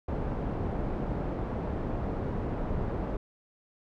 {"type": "low-pass noise", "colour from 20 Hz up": "pink", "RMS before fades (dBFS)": -32, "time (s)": [0.08, 3.17], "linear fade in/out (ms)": 5, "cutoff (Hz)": 730, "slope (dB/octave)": 12, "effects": []}